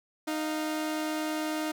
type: tone pair together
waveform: sawtooth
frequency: 309.3 / 698.5 Hz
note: D#4 / F5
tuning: -10 / 0 cents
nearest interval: octave + major second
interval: 1410 cents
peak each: -26 / -35 dBFS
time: 0.27-1.72 s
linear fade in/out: 10 ms
effects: none